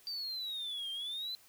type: exponential two-way sweep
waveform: triangle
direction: down then up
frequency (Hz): 4679 to 3154 to 4091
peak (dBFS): -35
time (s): 0.07-1.35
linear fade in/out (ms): 0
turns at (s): 0.91
effects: tanh soft clip ceiling -31 dBFS + white hiss -62 dBFS RMS until 1.48 s